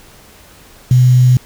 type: tone with quantisation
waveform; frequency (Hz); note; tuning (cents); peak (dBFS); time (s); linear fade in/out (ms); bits
sine; 125.9; B2; +34; -5; 0.91-1.37; 2; 5
effects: pink hiss -42 dBFS RMS until 1.45 s